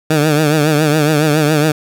15% pulse tone with vibrato, 151.9 Hz, D#3, 41 cents flat, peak -4 dBFS, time 0.1-1.72 s, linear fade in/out 5 ms, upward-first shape triangle, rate 7.2 Hz, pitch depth 95 cents each way, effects none

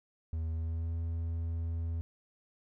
triangle tone with pitch glide, 80.7 to 82.92 Hz, E2 to E2, -36 to +11 cents, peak -30 dBFS, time 0.33-2.01 s, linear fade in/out 0 ms, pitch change +47 cents, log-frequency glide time 0.5-0.93 s, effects none

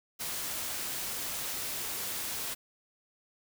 white noise, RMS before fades -36 dBFS, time 0.19-2.55 s, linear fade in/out 20 ms, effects none

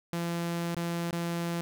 sawtooth tone with dropouts, 170.4 Hz, F3, 42 cents flat, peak -26 dBFS, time 0.13-1.61 s, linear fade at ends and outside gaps 0 ms, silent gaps 0.747-0.767 / 1.108-1.128 s, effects none

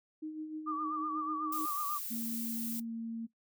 sine tone with tremolo, 310.6 Hz, D#4, 3 cents flat, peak -36 dBFS, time 0.22-1.66 s, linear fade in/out 10 ms, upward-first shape sine, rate 6.6 Hz, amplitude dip 50%
sine tone with vibrato, 1174.7 Hz, D6, in tune, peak -34 dBFS, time 0.66-1.99 s, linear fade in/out 20 ms, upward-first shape sine, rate 8.1 Hz, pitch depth 65 cents each way
violet noise, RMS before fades -40 dBFS, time 1.52-2.8 s, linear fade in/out 5 ms
sine tone with pitch glide, 230 to 228.1 Hz, A#3 to A#3, -23 to -37 cents, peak -36 dBFS, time 2.1-3.27 s, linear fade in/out 20 ms, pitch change -14 cents, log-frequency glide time 2.84-2.9 s
effects noise-tail reverb RT60 0.1 s tail -17 dB re dry

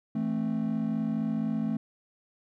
triangle chord, A minor, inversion second, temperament just, 165 / 220 / 264 Hz, E3 / A3 / C4, +2 / 0 / +16 cents, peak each -32 / -26 / -31 dBFS, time 0.15-1.77 s, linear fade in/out 5 ms, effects tanh soft clip ceiling -17 dBFS

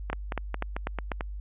two click trains, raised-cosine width 0.5 ms, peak -14 / -16 dBFS, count 5 / 6, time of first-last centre 0.13-1.118 / 0.1-1.209 s, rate 4.05 / 4.51 Hz, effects added 50 Hz sine -34 dBFS peak until 1.4 s + resampled to 8000 Hz

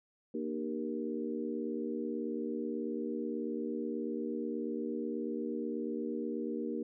harmonic tone with a mistuned harmonic, 78.3 Hz, D#2, 11 cents sharp, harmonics 3 / 4 / 5 / 6, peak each -38 / -39 / -40 / -41 dBFS, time 0.34-6.83 s, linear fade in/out 5 ms, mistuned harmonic 4, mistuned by -56 cents, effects none

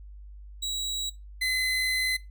30% pulse tone pair in turn, 3881 / 2036 Hz, B7 / C7, -31 / -48 cents, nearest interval major seventh, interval 1117 cents, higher first, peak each -26 / -22 dBFS, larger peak second, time 0.62-1.1 / 1.41-2.17 s, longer second, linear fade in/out 10 ms, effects noise-tail reverb RT60 0.2 s tail -17 dB re dry + added 50 Hz sine -42 dBFS peak until 2.3 s

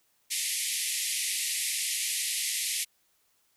white band-pass noise, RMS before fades -31 dBFS, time 0.3-2.85 s, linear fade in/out 20 ms, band 1900 to 12000 Hz, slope 96 dB/octave, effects white hiss -70 dBFS RMS until 3.56 s

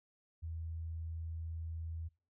sine tone, 81.7 Hz, E2, 15 cents flat, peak -39 dBFS, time 0.42-2.09 s, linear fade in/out 20 ms, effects noise-tail reverb RT60 0.4 s tail -26 dB re dry

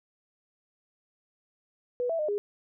sine tone with pitch steps, 491.3 / 660 / 609 / 410.6 Hz, B4 / E5 / D#5 / G#4, -9 / +2 / -37 / -20 cents, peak -26 dBFS, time 2-2.38 s, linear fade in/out 0 ms, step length 95 ms, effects none

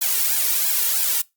blue noise with flanger, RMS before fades -20 dBFS, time 0.01-1.22 s, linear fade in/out 10 ms, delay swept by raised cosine 1.2 to 2.19 ms, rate 3 Hz, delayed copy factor +0.85, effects noise-tail reverb RT60 0.2 s tail -22 dB re dry + Opus 48 kbps

